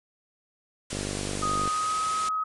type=low-pass noise; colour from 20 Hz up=white; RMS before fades=-37 dBFS; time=0.9-2.29 s; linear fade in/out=5 ms; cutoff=10000 Hz; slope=96 dB/octave
type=click train; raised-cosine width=2 ms; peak=-19 dBFS; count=38; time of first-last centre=0.93-1.676 s; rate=49.6 Hz
type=tone with pitch glide; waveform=sine; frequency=1248 to 1269.8 Hz; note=D#6 to D#6; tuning=+5 to +35 cents; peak=-25 dBFS; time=1.42-2.44 s; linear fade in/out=10 ms; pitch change=+30 cents; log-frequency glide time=1.7-2.02 s
effects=none